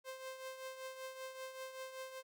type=tone with tremolo; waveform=sawtooth; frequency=523.3 Hz; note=C5; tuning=in tune; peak=-39 dBFS; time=0.04-2.23 s; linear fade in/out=50 ms; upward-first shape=triangle; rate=5.2 Hz; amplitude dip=65%; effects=none